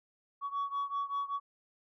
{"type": "beating tone pair", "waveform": "sine", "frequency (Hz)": [1123, 1128.2], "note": ["C#6", "C#6"], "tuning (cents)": [22, 30], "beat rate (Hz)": 5.2, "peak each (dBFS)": [-33, -35], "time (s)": [0.41, 1.4], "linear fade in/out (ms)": 50, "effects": ["tanh soft clip ceiling -29 dBFS"]}